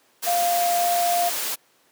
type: tone in noise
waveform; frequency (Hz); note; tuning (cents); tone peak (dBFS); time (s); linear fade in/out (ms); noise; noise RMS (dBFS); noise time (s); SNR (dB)
sine; 698.5; F5; 0; -19; 0.26-1.3; 20; white; -27; 0.22-1.56; +5
effects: pink hiss -60 dBFS RMS until 1.91 s + high-pass 300 Hz 12 dB/octave